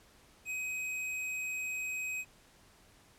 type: tone with hard clipping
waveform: sine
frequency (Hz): 2524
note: D#7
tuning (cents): +24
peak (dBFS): -36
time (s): 0.45-2.25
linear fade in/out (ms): 50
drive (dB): 14
effects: pink hiss -62 dBFS RMS until 3.18 s + low-pass 12000 Hz 12 dB/octave